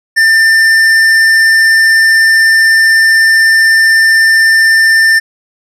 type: tone with tanh clipping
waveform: sine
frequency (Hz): 1792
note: A6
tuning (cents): +31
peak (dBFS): -6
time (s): 0.16-5.2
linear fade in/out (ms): 20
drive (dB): 12
effects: none